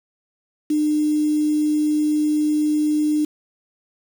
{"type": "tone with quantisation", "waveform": "sine", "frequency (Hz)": 302, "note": "D4", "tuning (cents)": 48, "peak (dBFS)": -16, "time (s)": [0.7, 3.25], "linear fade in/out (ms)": 5, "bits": 6, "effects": []}